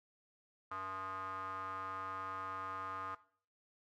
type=tone with band-pass filter; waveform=square; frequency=95.2 Hz; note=F#2; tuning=50 cents sharp; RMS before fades=-43 dBFS; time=0.71-3.15 s; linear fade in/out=5 ms; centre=1200 Hz; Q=7.6; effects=noise-tail reverb RT60 0.5 s tail -18 dB re dry + AAC 64 kbps